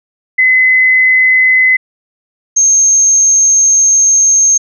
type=tone pair in turn; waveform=sine; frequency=2032 / 6407 Hz; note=B6 / G8; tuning=+49 / +37 cents; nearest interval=octave + minor sixth; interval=1988 cents; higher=second; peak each=-5 dBFS; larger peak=neither; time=0.38-1.77 / 2.56-4.58 s; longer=second; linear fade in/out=10 ms; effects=none